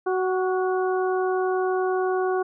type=harmonic tone with a mistuned harmonic; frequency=372.4 Hz; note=F#4; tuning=11 cents sharp; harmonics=1 / 2 / 3 / 4; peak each=-22 / -28 / -32 / -34 dBFS; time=0.06-2.43 s; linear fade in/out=10 ms; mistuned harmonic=4; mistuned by=-30 cents; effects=none